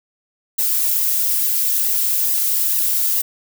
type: noise with flanger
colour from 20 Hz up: violet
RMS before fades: -18 dBFS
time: 0.58-3.22 s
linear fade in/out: 10 ms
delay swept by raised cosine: 1 to 3.4 ms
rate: 2.3 Hz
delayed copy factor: +0.65
effects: none